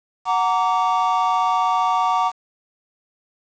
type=chord; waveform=triangle; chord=Gb augmented; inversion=none; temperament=just; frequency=740 / 925 / 1156.2 Hz; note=Gb5 / Bb5 / D6; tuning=0 / -14 / -27 cents; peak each=-19 dBFS; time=0.25-2.32 s; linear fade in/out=50 ms; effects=resampled to 16000 Hz + 7-bit